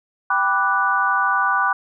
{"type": "chord", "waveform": "sine", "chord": "G major seventh", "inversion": "none", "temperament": "equal", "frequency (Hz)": [784, 987.8, 1174.7, 1480], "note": ["G5", "B5", "D6", "F#6"], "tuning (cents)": [0, 0, 0, 0], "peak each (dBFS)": [-24, -23, -20, -20], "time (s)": [0.3, 1.73], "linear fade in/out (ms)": 5, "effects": []}